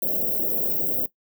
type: band-stop noise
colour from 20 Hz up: white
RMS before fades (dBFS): -24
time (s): 0.02-1.06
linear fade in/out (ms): 5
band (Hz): 630 to 15000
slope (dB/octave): 48
effects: noise-tail reverb RT60 0.1 s tail -17 dB re dry + high-pass 150 Hz 12 dB/octave